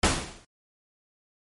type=noise with exponential decay; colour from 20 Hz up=pink; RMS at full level=-17 dBFS; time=0.03-0.45 s; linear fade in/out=5 ms; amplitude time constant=91 ms; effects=low-pass 12000 Hz 12 dB/octave + MP3 48 kbps